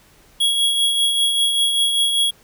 square tone with tremolo, 3322 Hz, G#7, in tune, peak -14 dBFS, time 0.4-2.31 s, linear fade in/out 10 ms, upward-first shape triangle, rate 5.1 Hz, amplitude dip 45%, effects pink hiss -52 dBFS RMS until 2.43 s

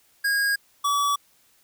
square tone pair in turn, 1634 / 1142.8 Hz, G#6 / D6, -29 / -48 cents, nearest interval tritone, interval 619 cents, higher first, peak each -21 dBFS, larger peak neither, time 0.24-0.56 / 0.84-1.16 s, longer neither, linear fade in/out 10 ms, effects white hiss -61 dBFS RMS until 1.63 s

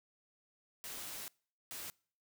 white noise bursts at uneven times, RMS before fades -45 dBFS, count 2, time 0.84-1.28 / 1.71-1.9 s, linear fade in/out 0 ms, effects noise-tail reverb RT60 0.5 s tail -26 dB re dry

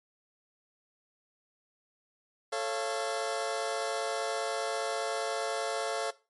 sawtooth chord, A augmented, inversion none, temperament just, 440 / 550 / 687.5 Hz, A4 / C#5 / E#5, 0 / -14 / -27 cents, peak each -31 dBFS, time 2.52-6.11 s, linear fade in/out 10 ms, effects noise-tail reverb RT60 0.3 s tail -19 dB re dry + MP3 48 kbps

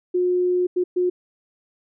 sine tone bursts at uneven times, 360 Hz, F#4, 47 cents flat, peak -17 dBFS, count 3, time 0.14-0.67 / 0.76-0.84 / 0.96-1.1 s, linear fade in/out 10 ms, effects none

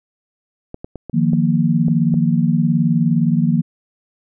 clicks, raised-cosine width 2 ms, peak -16 dBFS, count 7, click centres 0.744 / 0.845 / 0.957 / 1.097 / 1.333 / 1.883 / 2.141 s
sine chord, Eb suspended second, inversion none, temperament equal, 155.56 / 174.61 / 233.1 Hz, Eb3 / F3 / Bb3, 0 / 0 / 0 cents, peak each -17 dBFS, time 1.13-3.62 s, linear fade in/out 20 ms
effects none

